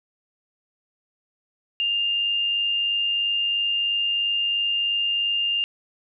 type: tone with amplitude modulation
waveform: sine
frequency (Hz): 2806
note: F7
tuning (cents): +8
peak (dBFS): -19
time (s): 1.8-5.64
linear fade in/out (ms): 0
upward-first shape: sine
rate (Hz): 103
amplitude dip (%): 30
effects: none